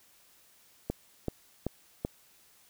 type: click train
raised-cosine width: 2 ms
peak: -17 dBFS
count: 4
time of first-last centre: 0.9-2.049 s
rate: 2.61 Hz
effects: white hiss -62 dBFS RMS until 2.69 s